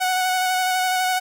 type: tone with vibrato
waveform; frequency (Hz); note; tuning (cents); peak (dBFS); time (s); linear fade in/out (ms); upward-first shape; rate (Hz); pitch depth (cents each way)
sawtooth; 740; F#5; 0; -15; 0-1.2; 20; square; 12; 13
effects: none